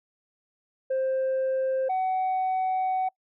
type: tone pair in turn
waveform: sine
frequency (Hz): 526 / 750.3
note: C5 / F#5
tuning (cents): +9 / +24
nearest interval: tritone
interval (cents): 615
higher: second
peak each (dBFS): -21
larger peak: neither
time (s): 0.9-1.89 / 1.89-3.09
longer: second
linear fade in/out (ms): 10
effects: noise-tail reverb RT60 0.1 s tail -26 dB re dry + tanh soft clip ceiling -22 dBFS